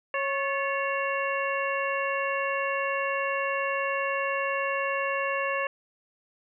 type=harmonic tone with a mistuned harmonic; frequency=550 Hz; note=C#5; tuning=14 cents flat; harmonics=1 / 2 / 3 / 4 / 5; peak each=-30 / -31 / -32 / -36 / -34 dBFS; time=0.14-5.67 s; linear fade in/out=2 ms; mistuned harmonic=3; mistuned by=+79 cents; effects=none